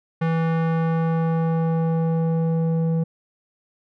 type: tone with low-pass filter sweep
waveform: square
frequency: 163.7 Hz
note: E3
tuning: 12 cents flat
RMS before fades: -21 dBFS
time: 0.21-3.04 s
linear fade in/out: 10 ms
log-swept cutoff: 1900 to 420 Hz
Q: 0.99
effects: none